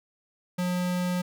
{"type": "tone", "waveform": "square", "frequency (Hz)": 179.5, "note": "F3", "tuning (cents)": 48, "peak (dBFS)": -26, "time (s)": [0.58, 1.22], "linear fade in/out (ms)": 10, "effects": []}